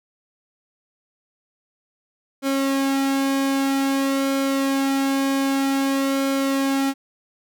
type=tone with flanger; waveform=sawtooth; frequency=272.6 Hz; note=C#4; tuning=29 cents flat; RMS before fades=-21 dBFS; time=2.42-6.94 s; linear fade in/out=50 ms; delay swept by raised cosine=1.1 to 2.2 ms; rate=0.52 Hz; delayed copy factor=-0.5; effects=none